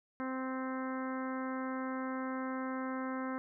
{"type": "harmonic tone", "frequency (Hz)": 260.8, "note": "C4", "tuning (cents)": -5, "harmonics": [1, 2, 3, 4, 5, 6, 7, 8], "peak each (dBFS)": [-37, -43, -48, -44, -46, -48, -52, -54], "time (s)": [0.2, 3.38], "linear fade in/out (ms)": 0, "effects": []}